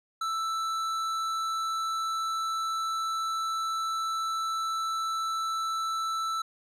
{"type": "tone with tanh clipping", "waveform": "triangle", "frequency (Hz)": 1323, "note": "E6", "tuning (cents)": 6, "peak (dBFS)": -30, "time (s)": [0.21, 6.42], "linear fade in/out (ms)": 5, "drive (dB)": 17, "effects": []}